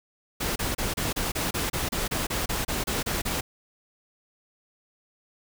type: noise bursts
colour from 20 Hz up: pink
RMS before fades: -28 dBFS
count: 16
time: 0.4-3.41 s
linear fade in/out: 10 ms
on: 160 ms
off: 30 ms
effects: none